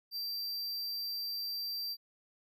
square tone, 4699 Hz, D8, in tune, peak -36 dBFS, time 0.11-1.97 s, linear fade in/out 50 ms, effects none

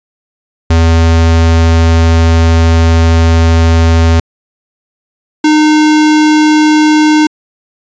square tone pair in turn, 82.41 / 305.9 Hz, E2 / D#4, 0 / -29 cents, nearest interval octave + major seventh, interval 2271 cents, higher second, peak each -5 dBFS, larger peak neither, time 0.7-4.2 / 5.44-7.27 s, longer first, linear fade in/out 5 ms, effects resampled to 16000 Hz

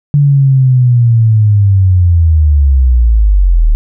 sine linear sweep, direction down, 145.7 to 36.68 Hz, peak -4 dBFS, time 0.14-3.75 s, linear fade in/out 0 ms, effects none

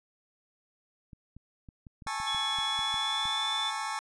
clicks, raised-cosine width 5 ms, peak -35 dBFS, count 12, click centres 1.132 / 1.366 / 1.688 / 1.868 / 2.022 / 2.066 / 2.201 / 2.347 / 2.587 / 2.791 / 2.942 / 3.255 s
sawtooth chord, A major seventh, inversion third, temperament just, 825 / 880 / 1100 / 1320 Hz, G#5 / A5 / C#6 / E6, -12 / 0 / -14 / +2 cents, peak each -35 / -32 / -32 / -36 dBFS, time 2.07-3.99 s, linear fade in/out 0 ms
sine tone with pitch glide, 3379 to 3492 Hz, G#7 to A7, +29 to -14 cents, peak -30 dBFS, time 2.26-3.71 s, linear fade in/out 20 ms, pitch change +57 cents, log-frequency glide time 2.66-3.49 s
effects resampled to 22050 Hz

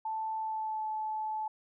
sine tone with pitch glide, 880 to 866.4 Hz, A5 to A5, 0 to -27 cents, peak -32 dBFS, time 0.05-1.48 s, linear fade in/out 5 ms, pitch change -27 cents, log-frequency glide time 0.37-0.86 s, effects none

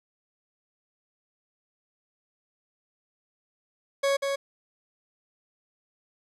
40% pulse tone with echo, 554.4 Hz, C#5, in tune, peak -21 dBFS, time 4.03-4.17 s, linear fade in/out 10 ms, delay 190 ms, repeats 1, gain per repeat -4 dB, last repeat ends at 4.36 s, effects low-pass 9000 Hz 12 dB/octave + 10-bit

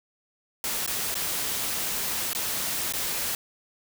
white noise with dropouts, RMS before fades -29 dBFS, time 0.64-3.35 s, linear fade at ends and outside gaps 1 ms, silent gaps 0.863-0.876 / 1.143-1.153 / 2.332-2.349 / 2.924-2.936 s, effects none

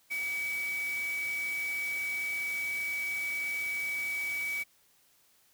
sine tone in noise, 2278 Hz, C#7, 47 cents sharp, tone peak -31 dBFS, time 0.1-4.64 s, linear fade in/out 20 ms, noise white, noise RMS -45 dBFS, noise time 0.1-4.64 s, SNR +11 dB, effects white hiss -66 dBFS RMS until 5.53 s

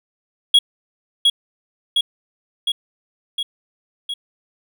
triangle tone with echo, 3322 Hz, G#7, in tune, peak -6 dBFS, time 0.54-0.59 s, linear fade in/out 5 ms, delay 710 ms, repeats 5, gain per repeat -3 dB, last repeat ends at 4.14 s, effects none

